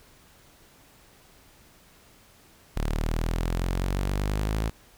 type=exponential sweep; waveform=sawtooth; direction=up; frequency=36.71 to 55 Hz; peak=-21 dBFS; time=2.76-4.7 s; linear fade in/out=10 ms; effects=pink hiss -56 dBFS RMS until 4.97 s